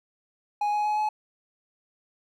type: tone with pitch steps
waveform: triangle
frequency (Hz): 830 / 837.2 / 844.5 / 851.9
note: G#5 / G#5 / G#5 / G#5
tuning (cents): -1 / +14 / +29 / +44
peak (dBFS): -21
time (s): 0.61-1.09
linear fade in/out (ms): 5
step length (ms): 120
effects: none